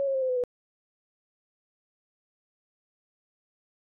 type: tone with pitch steps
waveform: sine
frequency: 554.4 / 541.4 / 528.8 / 516.4 / 504.3 / 492.5 Hz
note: C#5 / C#5 / C5 / C5 / B4 / B4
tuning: 0 / -41 / +18 / -23 / +36 / -5 cents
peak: -24 dBFS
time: 0-0.438 s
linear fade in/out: 0 ms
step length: 73 ms
effects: none